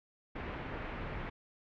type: low-pass noise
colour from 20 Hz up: pink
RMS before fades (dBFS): -41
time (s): 0.35-1.3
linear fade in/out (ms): 10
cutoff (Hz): 2500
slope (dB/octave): 24
effects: none